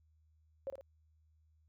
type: tone with echo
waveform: sine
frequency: 543 Hz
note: C#5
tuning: 36 cents flat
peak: -36 dBFS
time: 0.67-0.7 s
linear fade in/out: 0 ms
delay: 55 ms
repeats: 2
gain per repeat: -6 dB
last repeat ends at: 0.81 s
effects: added 78 Hz sine -67 dBFS peak until 1.68 s